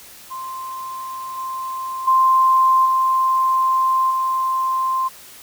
sine tone with level steps, 1046.5 Hz, C6, in tune, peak -27 / -24 / -11 / -14 / -17 dBFS, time 0.3-5.09 s, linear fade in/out 20 ms, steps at 1.37 / 2.07 / 2.85 / 4.1 s, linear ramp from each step 10 ms, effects white hiss -42 dBFS RMS until 5.42 s

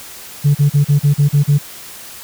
sine tone bursts, 144.1 Hz, D3, 33 cents flat, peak -6 dBFS, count 8, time 0.44-1.586 s, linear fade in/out 20 ms, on 110 ms, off 38 ms, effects tanh soft clip ceiling -5 dBFS + white hiss -34 dBFS RMS until 2.23 s

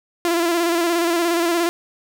sawtooth tone with vibrato, 340.5 Hz, F4, 44 cents flat, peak -13 dBFS, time 0.25-1.69 s, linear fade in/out 0 ms, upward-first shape square, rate 17 Hz, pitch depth 37 cents each way, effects none

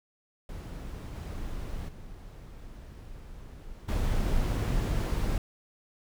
brown noise with level steps, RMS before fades -38 / -36 / -45 / -27 dBFS, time 0.49-5.38 s, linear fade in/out 2 ms, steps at 1.15 / 1.88 / 3.88 s, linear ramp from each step 10 ms, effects none

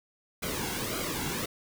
pink noise with flanger, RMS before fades -33 dBFS, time 0.42-1.46 s, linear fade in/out 10 ms, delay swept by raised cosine 1.1 to 1.67 ms, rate 1.8 Hz, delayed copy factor -0.7, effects none

